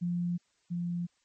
sine tone pair in turn, 174.61 / 173.67 Hz, F3 / F3, 0 / -9 cents, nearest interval unison, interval 9 cents, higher first, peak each -28 / -30 dBFS, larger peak first, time 0.01-0.38 / 0.7-1.07 s, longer neither, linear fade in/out 20 ms, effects white hiss -72 dBFS RMS until 1.24 s + MP3 32 kbps

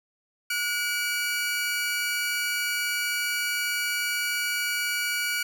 sawtooth tone pair together, 1449.5 / 2301 Hz, F#6 / D7, -36 / -36 cents, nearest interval minor sixth, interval 800 cents, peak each -25 dBFS, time 0.5-5.43 s, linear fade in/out 5 ms, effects none

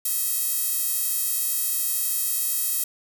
sawtooth tone with high-pass filter, 641 Hz, E5, 49 cents flat, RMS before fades -25 dBFS, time 0.05-2.84 s, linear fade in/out 5 ms, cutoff 11000 Hz, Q 1, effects none

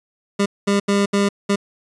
25% pulse tone bursts at uneven times, 200.8 Hz, G3, 42 cents sharp, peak -11 dBFS, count 5, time 0.39-0.46 / 0.67-0.8 / 0.88-1.06 / 1.13-1.29 / 1.49-1.56 s, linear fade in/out 10 ms, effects resampled to 22050 Hz

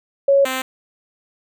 sine / 5% pulse tone pair in turn, 554.4 / 260.3 Hz, C#5 / C4, 0 / -9 cents, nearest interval octave + minor second, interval 1309 cents, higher first, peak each -10 dBFS, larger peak neither, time 0.28-0.45 / 0.45-0.62 s, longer neither, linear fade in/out 5 ms, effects none

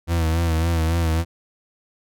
40% pulse tone with vibrato, 82.41 Hz, E2, in tune, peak -17 dBFS, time 0.07-1.25 s, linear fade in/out 50 ms, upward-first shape sine, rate 3.6 Hz, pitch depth 53 cents each way, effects none

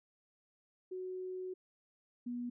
sine tone pair in turn, 370 / 242.8 Hz, F#4 / B3, 0 / -29 cents, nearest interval perfect fifth, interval 729 cents, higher first, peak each -39 / -37 dBFS, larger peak second, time 0.91-1.54 / 2.26-2.5 s, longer first, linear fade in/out 10 ms, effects none

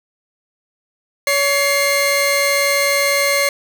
sawtooth tone pair together, 564 / 2117 Hz, C#5 / C7, +30 / +20 cents, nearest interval octave + major seventh, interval 2290 cents, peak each -13 dBFS, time 1.27-3.49 s, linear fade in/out 2 ms, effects none

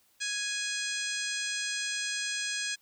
harmonic tone with a mistuned harmonic, 830.6 Hz, G#5, in tune, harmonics 2 / 3 / 4 / 5 / 6 / 7 / 8 / 9 / 10, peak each -36 / -38 / -39 / -40 / -41 / -41 / -42 / -43 / -43 dBFS, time 0.2-2.76 s, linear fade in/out 20 ms, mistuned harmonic 7, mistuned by +39 cents, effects white hiss -67 dBFS RMS until 2.81 s

